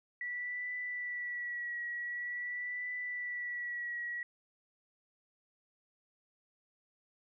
sine tone with vibrato, 1949 Hz, B6, 23 cents flat, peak -36 dBFS, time 0.21-4.23 s, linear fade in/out 2 ms, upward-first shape triangle, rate 0.46 Hz, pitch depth 33 cents each way, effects none

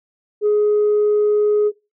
sine tone, 418.7 Hz, G#4, 14 cents sharp, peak -11 dBFS, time 0.41-1.72 s, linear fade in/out 50 ms, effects noise-tail reverb RT60 0.3 s tail -25 dB re dry + tanh soft clip ceiling -10 dBFS

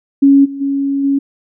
sine tone with level steps, 277.2 Hz, C#4, in tune, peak -4 / -22 / -13 / -10 dBFS, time 0.22-1.19 s, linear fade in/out 10 ms, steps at 0.44 / 0.6 / 1.03 s, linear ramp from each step 20 ms, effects none

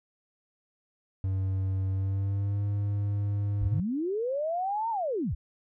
triangle tone with pitch glide, 95.5 to 101.76 Hz, G2 to G#2, -45 to -35 cents, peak -24 dBFS, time 1.24-3.8 s, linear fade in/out 0 ms, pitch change +110 cents, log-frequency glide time 1.91-2.64 s
sine linear two-way sweep, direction up then down, 40.33 to 932.3 to 41.63 Hz, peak -27 dBFS, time 3.61-5.35 s, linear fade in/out 10 ms, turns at 4.9 s
effects none

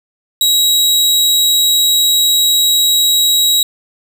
sawtooth tone, 3844 Hz, B7, 48 cents flat, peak -6 dBFS, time 0.41-3.63 s, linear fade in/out 2 ms, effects 8-bit

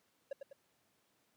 triangle tone with echo, 554.4 Hz, C#5, in tune, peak -35 dBFS, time 0.31-0.33 s, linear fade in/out 5 ms, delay 100 ms, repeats 2, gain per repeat -6 dB, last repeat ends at 0.53 s, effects pink hiss -75 dBFS RMS until 1.36 s + high-pass 150 Hz 12 dB/octave

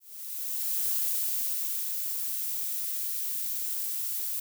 violet noise with ADSR envelope, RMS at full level -28 dBFS, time 0-4.4 s, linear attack 880 ms, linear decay 1000 ms, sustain -4 dB, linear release 5 ms, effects none

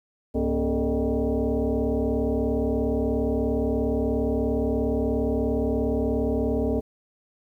sine tone with frequency modulation, 104 Hz, G#2, 3 cents sharp, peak -21 dBFS, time 0.34-6.81 s, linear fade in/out 20 ms, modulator 171 Hz, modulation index 2.8, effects 10-bit

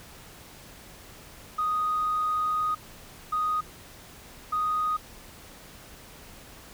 sine tone bursts at uneven times, 1244.5 Hz, D#6, in tune, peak -23 dBFS, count 3, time 1.58-2.75 / 3.32-3.61 / 4.52-4.97 s, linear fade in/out 10 ms, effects tanh soft clip ceiling -19 dBFS + pink hiss -48 dBFS RMS until 6.73 s

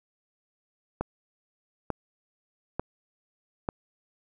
click train, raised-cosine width 1 ms, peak -14 dBFS, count 4, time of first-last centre 1.01-3.689 s, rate 1.12 Hz, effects none

